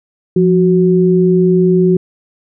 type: tone pair together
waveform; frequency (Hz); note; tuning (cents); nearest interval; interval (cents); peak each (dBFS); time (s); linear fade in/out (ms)
sine; 175 / 370; F3 / F#4; +4 / 0; octave + minor second; 1296; -10; 0.36-1.97; 5
effects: none